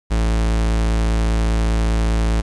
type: tone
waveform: 45% pulse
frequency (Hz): 55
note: A1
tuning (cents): 0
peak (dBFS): -15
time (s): 0.1-2.42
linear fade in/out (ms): 20
effects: resampled to 22050 Hz + 8-bit